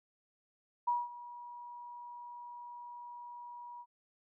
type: tone with ADSR envelope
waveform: sine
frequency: 963 Hz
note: B5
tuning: 44 cents flat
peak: -27 dBFS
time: 0.87-3.86 s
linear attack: 11 ms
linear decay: 200 ms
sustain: -18 dB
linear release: 55 ms
effects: none